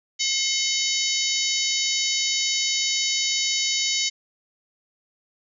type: harmonic tone with a mistuned harmonic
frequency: 758 Hz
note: F#5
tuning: 42 cents sharp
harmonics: 3 / 4 / 5 / 6 / 7 / 8 / 9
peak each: -29 / -29 / -29 / -29 / -29 / -29 / -29 dBFS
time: 0.19-4.1 s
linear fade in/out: 20 ms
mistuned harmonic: 3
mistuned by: -100 cents
effects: none